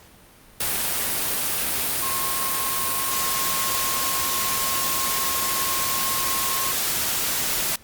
sine tone in noise, 1074 Hz, C6, 45 cents sharp, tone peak -29 dBFS, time 2.02-6.72 s, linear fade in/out 5 ms, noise white, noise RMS -24 dBFS, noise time 0.6-7.76 s, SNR -8 dB, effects pink hiss -50 dBFS RMS until 7.83 s + Opus 48 kbps

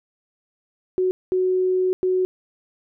sine tone bursts at uneven times, 370 Hz, F#4, in tune, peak -17 dBFS, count 3, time 0.98-1.11 / 1.32-1.93 / 2.03-2.25 s, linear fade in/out 0 ms, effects none

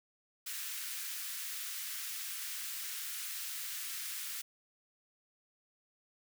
white high-pass noise, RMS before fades -41 dBFS, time 0.46-4.42 s, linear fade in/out 10 ms, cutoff 1400 Hz, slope 24 dB/octave, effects none

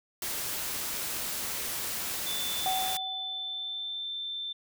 white noise, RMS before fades -34 dBFS, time 0.22-2.97 s, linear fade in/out 2 ms
sine tone with pitch glide, 3520 to 3555 Hz, A7 to A7, 0 to +17 cents, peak -33 dBFS, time 2.26-4.53 s, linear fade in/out 10 ms, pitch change +17 cents, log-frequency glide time 3.15-3.99 s
sine tone with exponential decay, 756 Hz, F#5, 37 cents sharp, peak -26 dBFS, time 2.66-4.04 s, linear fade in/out 0 ms, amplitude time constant 300 ms
effects none

